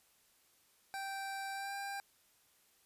25% pulse tone with pitch glide, 782 to 795.2 Hz, G5 to G5, -4 to +25 cents, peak -36 dBFS, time 0.94-2 s, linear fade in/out 0 ms, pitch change +29 cents, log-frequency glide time 1.53-1.74 s, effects white hiss -70 dBFS RMS until 2.85 s + resampled to 32000 Hz

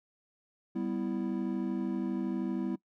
triangle chord, E minor, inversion first, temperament equal with one note detuned, 196 / 248.7 / 329.6 Hz, G3 / B3 / E4, 0 / +12 / 0 cents, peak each -33 dBFS, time 0.75-2.76 s, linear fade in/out 10 ms, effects noise-tail reverb RT60 0.1 s tail -20 dB re dry

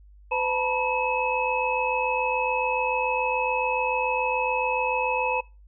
sine tone cluster, 507 / 882 / 969 / 2578 Hz, B4 / A5 / B5 / E7, +45 / +4 / -33 / -39 cents, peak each -28 dBFS, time 0.31-5.41 s, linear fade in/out 10 ms, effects noise-tail reverb RT60 0.3 s tail -25 dB re dry + added 50 Hz sine -48 dBFS peak until 5.67 s

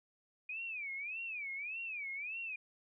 sine tone with vibrato, 2430 Hz, D#7, 42 cents flat, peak -39 dBFS, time 0.49-2.56 s, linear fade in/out 5 ms, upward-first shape sine, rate 1.7 Hz, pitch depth 210 cents each way, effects none

